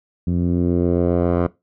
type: tone with low-pass filter sweep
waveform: 10% pulse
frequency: 87.31 Hz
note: F2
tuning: in tune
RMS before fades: -18 dBFS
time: 0.27-1.47 s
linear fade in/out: 5 ms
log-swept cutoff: 180 to 1000 Hz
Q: 1.4
effects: noise-tail reverb RT60 0.2 s tail -19 dB re dry